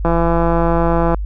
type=click train; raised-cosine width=1 ms; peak=-3 dBFS; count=185; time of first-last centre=0.05-1.145 s; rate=168 Hz; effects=added 50 Hz sine -19 dBFS peak until 1.25 s